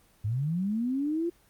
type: linear sweep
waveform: sine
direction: up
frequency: 98 to 349.2 Hz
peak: -26 dBFS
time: 0.24-1.3 s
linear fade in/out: 10 ms
effects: pink hiss -62 dBFS RMS until 1.49 s + Opus 24 kbps